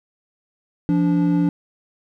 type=tone pair together; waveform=triangle; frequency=172.51 / 290 Hz; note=F3 / D4; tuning=-21 / -22 cents; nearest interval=major sixth; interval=899 cents; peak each=-16 dBFS; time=0.89-1.49 s; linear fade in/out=0 ms; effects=none